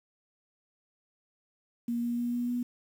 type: tone with pitch steps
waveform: sine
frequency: 236.4 / 238.2 / 240 / 241.8 / 243.6 Hz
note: A#3 / A#3 / B3 / B3 / B3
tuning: +24 / +38 / -49 / -36 / -24 cents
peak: -28 dBFS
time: 1.88-2.63 s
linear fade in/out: 5 ms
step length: 150 ms
effects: 9-bit